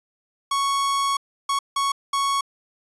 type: tone bursts at uneven times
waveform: 45% pulse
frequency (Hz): 1108.7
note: C#6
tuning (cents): 0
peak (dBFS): -20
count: 4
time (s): 0.51-1.17 / 1.49-1.59 / 1.76-1.92 / 2.13-2.41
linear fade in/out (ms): 5
effects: resampled to 24000 Hz